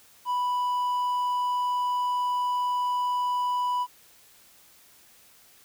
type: tone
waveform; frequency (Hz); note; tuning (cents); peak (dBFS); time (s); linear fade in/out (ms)
triangle; 987.8; B5; 0; -22; 0.25-3.87; 50
effects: white hiss -56 dBFS RMS until 5.64 s